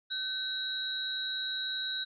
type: tone cluster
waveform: sine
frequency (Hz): 1532 / 3853 / 4083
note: G6 / B7 / C8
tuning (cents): -40 / -44 / -43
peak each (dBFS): -38 / -34 / -40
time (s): 0.1-2.05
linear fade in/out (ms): 20
effects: none